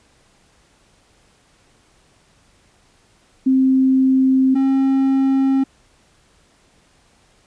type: tone pair in turn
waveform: sine / triangle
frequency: 263 / 268.5 Hz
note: C4 / C4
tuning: +9 / +45 cents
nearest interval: unison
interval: 36 cents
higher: second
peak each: -11 dBFS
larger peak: neither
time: 3.46-4.55 / 4.55-5.64 s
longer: neither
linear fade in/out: 10 ms
effects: pink hiss -56 dBFS RMS until 7.46 s + resampled to 22050 Hz